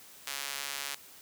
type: tone with high-pass filter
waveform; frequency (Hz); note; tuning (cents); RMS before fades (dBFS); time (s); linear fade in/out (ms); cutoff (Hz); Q
sawtooth; 140.2; C#3; +20; -38; 0.27-0.95; 0; 2000; 0.54
effects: white hiss -53 dBFS RMS until 1.21 s + high-pass 80 Hz 12 dB/octave